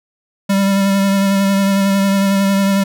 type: tone with vibrato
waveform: square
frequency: 196.5 Hz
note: G3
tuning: 4 cents sharp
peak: -12 dBFS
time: 0.49-2.84 s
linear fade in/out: 10 ms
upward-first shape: sine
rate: 11 Hz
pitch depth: 19 cents each way
effects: none